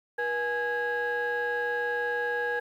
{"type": "tone cluster", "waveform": "sine", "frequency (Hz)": [481.5, 836, 1649], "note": ["B4", "G#5", "G#6"], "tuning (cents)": [-44, 11, -13], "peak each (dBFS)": [-29, -33, -28], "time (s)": [0.18, 2.6], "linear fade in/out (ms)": 10, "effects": ["tanh soft clip ceiling -22 dBFS", "10-bit"]}